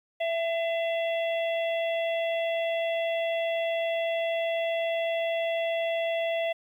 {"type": "harmonic tone with a mistuned harmonic", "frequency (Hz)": 674, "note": "E5", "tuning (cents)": 38, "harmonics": [1, 3, 4, 5], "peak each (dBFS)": [-26, -36, -38, -40], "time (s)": [0.2, 6.53], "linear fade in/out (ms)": 10, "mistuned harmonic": 1, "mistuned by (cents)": -23, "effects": ["10-bit"]}